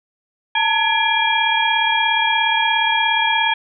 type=tone cluster; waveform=sine; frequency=878 / 915 / 1683 / 2379 / 3280 Hz; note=A5 / A#5 / G#6 / D7 / G#7; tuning=-4 / -32 / +23 / +22 / -22 cents; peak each=-21 dBFS; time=0.55-3.54 s; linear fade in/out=5 ms; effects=none